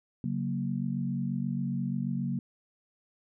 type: chord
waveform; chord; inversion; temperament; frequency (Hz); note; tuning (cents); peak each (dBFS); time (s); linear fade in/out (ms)
sine; F# major; second; equal; 138.59 / 185 / 233.1; C#3 / F#3 / A#3; 0 / 0 / 0; -33; 0.24-2.39; 2
effects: none